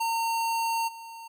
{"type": "tone with level steps", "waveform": "square", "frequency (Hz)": 914, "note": "A#5", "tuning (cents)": -34, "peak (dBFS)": [-26, -41], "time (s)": [0, 1.28], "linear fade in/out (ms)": 10, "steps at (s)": 0.87, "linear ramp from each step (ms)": 20, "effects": []}